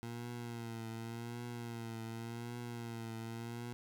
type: tone with vibrato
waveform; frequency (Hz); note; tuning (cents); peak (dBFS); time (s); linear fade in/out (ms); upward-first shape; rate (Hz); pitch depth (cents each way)
20% pulse; 116.54; A#2; 0; -37; 0.03-3.73; 0; triangle; 0.88; 61
effects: none